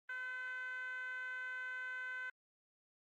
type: tone with band-pass filter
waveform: 10% pulse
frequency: 509 Hz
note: C5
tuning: 48 cents flat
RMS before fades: -44 dBFS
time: 0.09-2.3 s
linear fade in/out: 5 ms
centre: 1600 Hz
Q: 7.3
effects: Opus 32 kbps